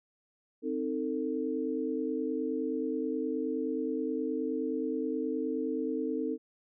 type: chord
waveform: sine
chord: A diminished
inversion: first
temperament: equal with one note detuned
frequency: 261.6 / 311.1 / 448.2 Hz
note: C4 / Eb4 / A4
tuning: 0 / 0 / +32 cents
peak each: -34 dBFS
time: 0.62-6.38 s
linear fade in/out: 50 ms
effects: none